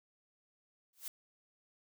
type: noise with exponential growth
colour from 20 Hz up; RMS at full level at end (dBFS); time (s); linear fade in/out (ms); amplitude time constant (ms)
blue; -38; 0.93-1.08; 2; 31
effects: none